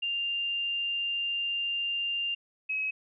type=tone pair in turn; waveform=sine; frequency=2794 / 2555 Hz; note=F7 / D#7; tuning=0 / +45 cents; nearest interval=major second; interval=155 cents; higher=first; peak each=-28 dBFS; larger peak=neither; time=0.02-2.35 / 2.69-2.91 s; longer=first; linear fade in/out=10 ms; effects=none